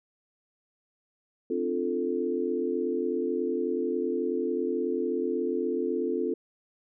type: chord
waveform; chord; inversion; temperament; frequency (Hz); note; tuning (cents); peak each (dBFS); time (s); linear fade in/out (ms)
sine; D minor seventh; third; equal with one note detuned; 261.6 / 298.1 / 349.2 / 440; C4 / D4 / F4 / A4; 0 / +26 / 0 / 0; -32 / -36 / -30 / -30; 1.5-6.34; 5
effects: none